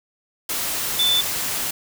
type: tone in noise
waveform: sine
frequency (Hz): 3520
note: A7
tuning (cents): 0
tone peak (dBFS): -16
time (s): 0.99-1.21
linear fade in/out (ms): 5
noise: white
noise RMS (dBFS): -25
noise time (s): 0.49-1.71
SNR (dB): +6
effects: none